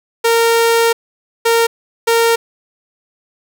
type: tone bursts at uneven times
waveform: sawtooth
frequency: 461.3 Hz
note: A#4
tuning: 18 cents flat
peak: -6 dBFS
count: 3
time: 0.24-0.93 / 1.45-1.67 / 2.07-2.36 s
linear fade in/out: 10 ms
effects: none